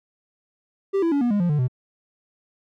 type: tone with pitch steps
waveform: triangle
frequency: 392 / 333.5 / 283.7 / 241.3 / 205.3 / 174.62 / 148.54 / 126.36 Hz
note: G4 / E4 / C#4 / B3 / G#3 / F3 / D3 / B2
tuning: 0 / +20 / +40 / -40 / -20 / 0 / +20 / +40 cents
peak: -16 dBFS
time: 0.93-1.682 s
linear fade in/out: 20 ms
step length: 94 ms
effects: none